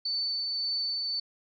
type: tone with tremolo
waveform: sine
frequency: 4512 Hz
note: C#8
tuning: 30 cents sharp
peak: -27 dBFS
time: 0.05-1.2 s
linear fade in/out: 5 ms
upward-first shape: triangle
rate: 1.8 Hz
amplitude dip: 25%
effects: none

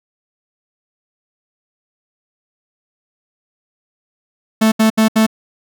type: tone bursts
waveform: 45% pulse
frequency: 220 Hz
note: A3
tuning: in tune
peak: -9 dBFS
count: 4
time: 4.61-5.266 s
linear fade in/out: 10 ms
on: 110 ms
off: 72 ms
effects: none

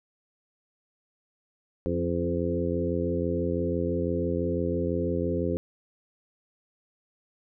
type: harmonic tone with a mistuned harmonic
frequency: 86 Hz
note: F2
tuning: 26 cents flat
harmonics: 1 / 2 / 3 / 4 / 5 / 6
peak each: -32 / -32 / -32 / -32 / -32 / -32 dBFS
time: 1.86-5.57 s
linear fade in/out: 0 ms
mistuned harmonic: 3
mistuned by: +24 cents
effects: none

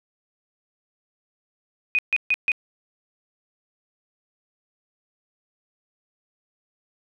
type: tone bursts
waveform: sine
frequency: 2489 Hz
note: D#7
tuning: in tune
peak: -17 dBFS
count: 4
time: 1.95-2.518 s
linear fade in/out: 0 ms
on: 37 ms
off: 140 ms
effects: none

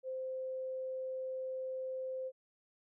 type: tone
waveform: sine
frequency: 520 Hz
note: C5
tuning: 11 cents flat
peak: -37 dBFS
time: 0.03-2.32 s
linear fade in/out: 50 ms
effects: none

